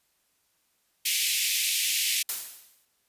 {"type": "high-pass noise", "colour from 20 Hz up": "pink", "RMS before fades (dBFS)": -26, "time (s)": [1.05, 2.23], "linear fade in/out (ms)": 10, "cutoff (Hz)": 2200, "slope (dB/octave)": 48}
{"type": "noise with exponential decay", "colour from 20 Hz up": "blue", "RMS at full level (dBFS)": -26, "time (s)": [2.29, 2.85], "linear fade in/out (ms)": 1, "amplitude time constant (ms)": 120}
{"effects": ["white hiss -71 dBFS RMS until 3.08 s", "resampled to 32000 Hz"]}